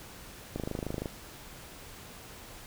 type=click train; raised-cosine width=2 ms; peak=-20 dBFS; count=14; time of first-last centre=0.56-1.058 s; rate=26.1 Hz; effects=pink hiss -48 dBFS RMS until 2.66 s